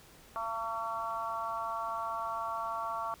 harmonic tone, 226.3 Hz, A3, 49 cents sharp, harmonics 3 / 4 / 5 / 6, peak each -40 / -39 / -36 / -42 dBFS, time 0.36-3.14 s, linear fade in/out 0 ms, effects pink hiss -57 dBFS RMS until 3.2 s

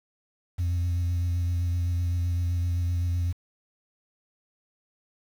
sine tone with vibrato, 87.31 Hz, F2, in tune, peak -21 dBFS, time 0.58-3.33 s, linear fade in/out 20 ms, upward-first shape sine, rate 7.8 Hz, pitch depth 23 cents each way, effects tanh soft clip ceiling -22 dBFS + 8-bit

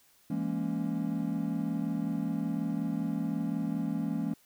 triangle chord, A# half-diminished seventh, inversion second, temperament equal with one note detuned, 168.86 / 207.7 / 233.1 / 277.2 Hz, E3 / G#3 / A#3 / C#4, +42 / 0 / 0 / 0 cents, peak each -33 dBFS, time 0.3-4.34 s, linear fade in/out 5 ms, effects white hiss -64 dBFS RMS until 4.45 s

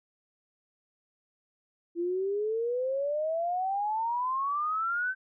sine exponential sweep, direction up, 336.3 to 1549 Hz, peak -27 dBFS, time 1.95-5.15 s, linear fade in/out 50 ms, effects none

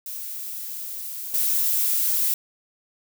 violet noise with level steps, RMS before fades -33 / -22 dBFS, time 0.06-2.34 s, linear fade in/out 2 ms, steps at 1.34 s, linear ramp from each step 2 ms, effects none

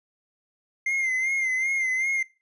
triangle tone with vibrato, 2093 Hz, C7, in tune, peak -21 dBFS, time 0.86-2.23 s, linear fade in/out 5 ms, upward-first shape sine, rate 2.6 Hz, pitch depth 55 cents each way, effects noise-tail reverb RT60 0.3 s tail -21 dB re dry + resampled to 24000 Hz

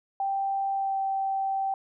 sine tone with pitch glide, 784 to 777.2 Hz, G5 to G5, 0 to -15 cents, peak -25 dBFS, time 0.2-1.74 s, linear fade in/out 2 ms, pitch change -15 cents, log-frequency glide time 0.74-0.98 s, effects none

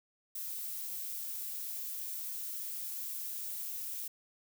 violet noise, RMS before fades -40 dBFS, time 0.35-4.08 s, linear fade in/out 5 ms, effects none

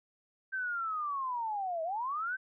sine linear two-way sweep, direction down then up, 1568 to 630 to 1568 Hz, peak -32 dBFS, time 0.52-2.37 s, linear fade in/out 20 ms, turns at 1.83 s, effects none

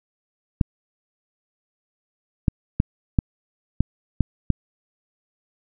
clicks, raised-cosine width 5 ms, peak -4 dBFS, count 7, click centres 0.612 / 2.482 / 2.801 / 3.188 / 3.806 / 4.207 / 4.503 s, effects none

